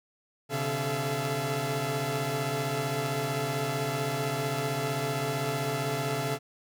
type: tone cluster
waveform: sawtooth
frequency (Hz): 129.3 / 144.9 / 429.9 / 678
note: C3 / D3 / A4 / E5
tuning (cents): -20 / -23 / -40 / +49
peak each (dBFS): -30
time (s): 0.49-6.39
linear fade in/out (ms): 50
effects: none

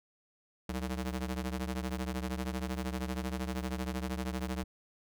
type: ring-modulated tone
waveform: sawtooth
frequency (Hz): 128.4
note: C3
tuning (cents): -32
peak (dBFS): -27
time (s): 0.69-4.64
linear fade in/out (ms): 5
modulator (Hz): 57.8
effects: none

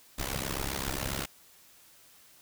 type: noise with amplitude modulation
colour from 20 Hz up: pink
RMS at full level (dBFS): -30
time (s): 0.18-1.26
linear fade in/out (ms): 10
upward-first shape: sine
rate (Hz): 67.4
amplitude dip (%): 95
effects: white hiss -58 dBFS RMS until 2.41 s

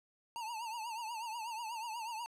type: tone with vibrato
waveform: square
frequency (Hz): 910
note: A#5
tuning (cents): -42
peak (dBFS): -40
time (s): 0.36-2.26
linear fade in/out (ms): 0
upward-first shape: triangle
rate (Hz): 8.2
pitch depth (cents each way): 120
effects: low-pass 12000 Hz 12 dB/octave

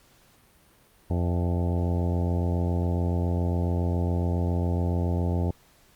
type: harmonic tone with a mistuned harmonic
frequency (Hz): 87.2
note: F2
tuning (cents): -2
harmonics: 1 / 2 / 3 / 4 / 5 / 6 / 7 / 8 / 9 / 10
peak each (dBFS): -24 / -30 / -34 / -36 / -38 / -40 / -41 / -42 / -43 / -44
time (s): 1.1-5.51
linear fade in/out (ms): 5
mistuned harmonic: 8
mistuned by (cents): -57
effects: pink hiss -59 dBFS RMS until 5.95 s + Opus 48 kbps

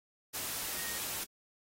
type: tone in noise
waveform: sine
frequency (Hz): 1864.7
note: A#6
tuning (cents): 0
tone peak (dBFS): -46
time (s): 0.76-0.99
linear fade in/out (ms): 20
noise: white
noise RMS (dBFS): -38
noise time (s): 0.33-1.25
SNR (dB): -11
effects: AAC 48 kbps

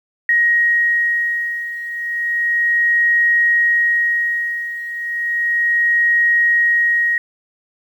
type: beating tone pair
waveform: sine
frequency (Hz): 1885 / 1885.33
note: A#6 / A#6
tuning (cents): +19 / +19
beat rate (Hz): 0.33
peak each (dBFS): -15 / -19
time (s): 0.29-7.18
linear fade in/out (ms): 2
effects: 8-bit

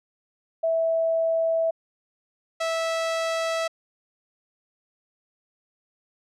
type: tone pair in turn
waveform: sine / sawtooth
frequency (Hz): 655 / 655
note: E5 / E5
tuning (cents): -11 / -11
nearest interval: unison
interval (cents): 0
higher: neither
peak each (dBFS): -20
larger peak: neither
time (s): 0.63-1.71 / 2.6-3.68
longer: neither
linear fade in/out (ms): 10
effects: low-pass 7000 Hz 12 dB/octave

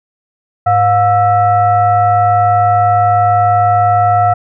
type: tone with frequency modulation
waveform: sine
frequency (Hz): 714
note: F5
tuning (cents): +38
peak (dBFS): -7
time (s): 0.66-4.34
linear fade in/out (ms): 10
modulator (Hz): 609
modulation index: 0.75
effects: none

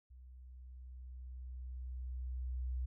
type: tone with level ramp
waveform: sine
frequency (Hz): 63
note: B1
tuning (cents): +35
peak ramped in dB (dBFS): -53 to -34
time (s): 0.1-2.86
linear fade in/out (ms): 10
effects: tanh soft clip ceiling -30 dBFS

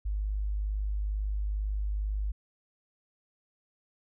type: tone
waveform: sine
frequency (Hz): 51.1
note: G#1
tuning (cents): -27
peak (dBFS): -28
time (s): 0.05-2.32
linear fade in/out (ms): 10
effects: none

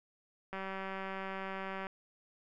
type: click train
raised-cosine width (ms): 0.5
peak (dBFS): -26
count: 258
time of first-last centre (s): 0.53-1.869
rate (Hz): 192
effects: none

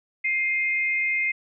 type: tone pair together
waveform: sine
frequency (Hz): 2108 / 2507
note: C7 / D#7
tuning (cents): +12 / +12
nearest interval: minor third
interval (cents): 300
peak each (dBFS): -22 / -29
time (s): 0.24-1.32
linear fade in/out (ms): 10
effects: none

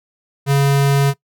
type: tone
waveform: square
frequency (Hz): 139.6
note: C#3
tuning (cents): +13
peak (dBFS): -12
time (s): 0.46-1.14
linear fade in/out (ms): 50
effects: noise-tail reverb RT60 0.1 s tail -21 dB re dry

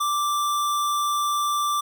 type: tone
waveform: square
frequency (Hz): 1174.7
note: D6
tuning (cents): 0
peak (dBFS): -22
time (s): 0-1.81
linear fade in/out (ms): 10
effects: none

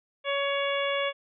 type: harmonic tone with a mistuned harmonic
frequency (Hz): 560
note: C#5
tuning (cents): +18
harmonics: 1 / 2 / 3 / 4 / 5 / 6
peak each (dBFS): -28 / -33 / -36 / -33 / -36 / -36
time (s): 0.24-1.13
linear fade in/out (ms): 50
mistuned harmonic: 6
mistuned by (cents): +18
effects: none

